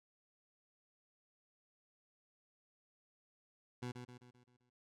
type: tone with echo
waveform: 20% pulse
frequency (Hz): 123.47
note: B2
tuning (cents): 0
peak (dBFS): -36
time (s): 3.82-3.92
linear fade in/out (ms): 10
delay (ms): 130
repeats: 6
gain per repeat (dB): -6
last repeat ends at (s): 4.7
effects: low-pass 8000 Hz 12 dB/octave